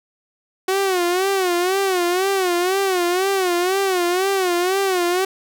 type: tone with vibrato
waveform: sawtooth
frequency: 370 Hz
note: F#4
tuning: in tune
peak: -13 dBFS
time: 0.68-5.25 s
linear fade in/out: 5 ms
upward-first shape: sine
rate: 2 Hz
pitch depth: 110 cents each way
effects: none